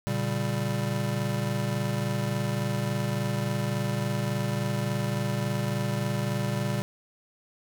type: chord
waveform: square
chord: G diminished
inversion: first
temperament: just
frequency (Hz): 117.6 / 141.12 / 196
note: Bb2 / Db3 / G3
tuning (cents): +16 / +31 / 0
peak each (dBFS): -31 / -32 / -32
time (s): 0.07-6.82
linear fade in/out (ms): 0
effects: none